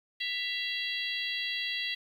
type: harmonic tone with a mistuned harmonic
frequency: 660 Hz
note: E5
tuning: 2 cents sharp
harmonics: 3 / 4 / 5 / 6 / 7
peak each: -36 / -37 / -36 / -38 / -43 dBFS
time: 0.2-1.95 s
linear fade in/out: 10 ms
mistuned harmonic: 4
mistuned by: +63 cents
effects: 10-bit